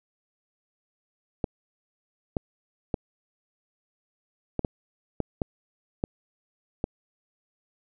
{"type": "clicks", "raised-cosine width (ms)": 2, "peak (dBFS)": -12, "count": 9, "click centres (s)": [1.442, 2.368, 2.942, 4.593, 4.648, 5.203, 5.418, 6.039, 6.841], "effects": []}